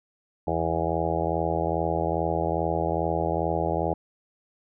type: harmonic tone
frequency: 82.41 Hz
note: E2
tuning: in tune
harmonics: 1 / 2 / 4 / 5 / 6 / 7 / 8 / 9 / 10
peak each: -32 / -32 / -32 / -32 / -32 / -32 / -32 / -32 / -32 dBFS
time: 0.47-3.94 s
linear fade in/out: 5 ms
effects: none